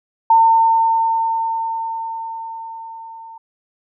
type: tone with level ramp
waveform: sine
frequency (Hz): 905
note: A5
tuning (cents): +48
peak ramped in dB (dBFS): -7 to -34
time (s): 0.3-3.38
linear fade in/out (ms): 5
effects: none